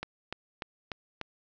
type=click train; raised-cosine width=0.3 ms; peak=-19 dBFS; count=5; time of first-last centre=0.03-1.213 s; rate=3.38 Hz; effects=resampled to 16000 Hz + 9-bit